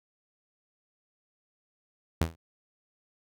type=tone with exponential decay; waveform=sawtooth; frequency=82.1 Hz; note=E2; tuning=6 cents flat; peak=-17 dBFS; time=2.21-2.36 s; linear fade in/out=5 ms; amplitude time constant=32 ms; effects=none